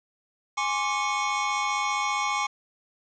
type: tone cluster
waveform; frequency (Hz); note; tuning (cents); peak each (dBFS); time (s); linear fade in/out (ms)
square; 827 / 1064 / 1159 / 2200; G#5 / C6 / D6 / C#7; -8 / +29 / -23 / -14; -31; 0.57-2.47; 10
effects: resampled to 16000 Hz + 8-bit